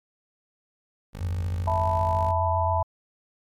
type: tone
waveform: 15% pulse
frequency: 51.1 Hz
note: G#1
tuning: 27 cents flat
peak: -29 dBFS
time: 1.13-2.32 s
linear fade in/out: 20 ms
type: tone with vibrato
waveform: sine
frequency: 87.8 Hz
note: F2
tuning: 10 cents sharp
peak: -25 dBFS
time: 1.2-2.83 s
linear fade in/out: 10 ms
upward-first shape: square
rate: 7.5 Hz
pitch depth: 29 cents each way
type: chord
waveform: sine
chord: E suspended fourth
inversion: none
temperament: equal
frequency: 659.3 / 880 / 987.8 Hz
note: E5 / A5 / B5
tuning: 0 / 0 / 0 cents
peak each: -27 / -26 / -27 dBFS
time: 1.67-2.83 s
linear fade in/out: 5 ms
effects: MP3 96 kbps